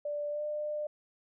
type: tone with pitch glide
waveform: sine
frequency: 587.3 to 599.3 Hz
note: D5 to D5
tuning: 0 to +35 cents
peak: -32 dBFS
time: 0.05-0.87 s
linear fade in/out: 5 ms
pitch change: +35 cents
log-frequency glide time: 0.3-0.43 s
effects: none